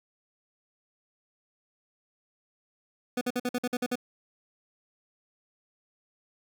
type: tone bursts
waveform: 25% pulse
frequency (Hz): 246.9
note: B3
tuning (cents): 0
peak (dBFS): -23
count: 9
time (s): 3.17-3.956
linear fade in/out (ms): 5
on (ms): 42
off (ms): 51
effects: none